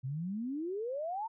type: exponential sweep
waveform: sine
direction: up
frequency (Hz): 124.3 to 932.3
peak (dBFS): -34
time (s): 0.03-1.28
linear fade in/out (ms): 20
effects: none